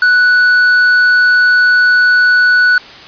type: tone with tanh clipping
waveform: sine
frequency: 1480 Hz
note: F#6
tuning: in tune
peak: -7 dBFS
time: 0.02-2.78 s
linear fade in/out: 2 ms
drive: 6 dB
effects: white hiss -33 dBFS RMS until 3.07 s + resampled to 11025 Hz